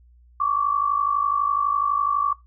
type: tone pair together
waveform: sine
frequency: 1108.7 / 1160.7 Hz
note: C#6 / D6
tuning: 0 / -21 cents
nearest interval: minor second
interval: 79 cents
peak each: -23 / -21 dBFS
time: 0.4-2.33 s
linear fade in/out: 5 ms
effects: noise-tail reverb RT60 0.2 s tail -19 dB re dry + added 60 Hz sine -50 dBFS peak until 2.46 s